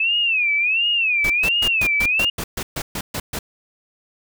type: tone with vibrato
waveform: sine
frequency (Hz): 2569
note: E7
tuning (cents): -45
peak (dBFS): -16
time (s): 0-2.3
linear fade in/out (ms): 5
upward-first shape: sine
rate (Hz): 1.4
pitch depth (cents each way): 190
type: noise bursts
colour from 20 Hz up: pink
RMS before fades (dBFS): -26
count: 12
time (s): 1.24-3.39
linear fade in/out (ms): 5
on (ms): 60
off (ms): 130
effects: none